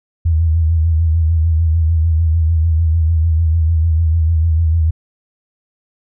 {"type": "tone with vibrato", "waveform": "sine", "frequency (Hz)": 81.1, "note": "E2", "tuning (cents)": -28, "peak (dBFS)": -10, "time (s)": [0.25, 4.91], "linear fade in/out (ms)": 10, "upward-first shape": "sine", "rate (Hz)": 6.7, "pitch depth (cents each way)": 63, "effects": []}